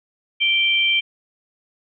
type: tone pair together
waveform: sine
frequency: 2349 / 3136 Hz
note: D7 / G7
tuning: 0 / 0 cents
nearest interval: perfect fourth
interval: 500 cents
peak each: -18 dBFS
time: 0.4-1.01 s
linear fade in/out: 20 ms
effects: none